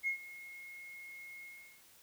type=tone with ADSR envelope; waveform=sine; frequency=2159 Hz; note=C#7; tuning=46 cents flat; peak=-29 dBFS; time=0.03-1.83 s; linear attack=42 ms; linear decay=100 ms; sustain=-18 dB; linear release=400 ms; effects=tanh soft clip ceiling -25 dBFS + white hiss -62 dBFS RMS until 2.02 s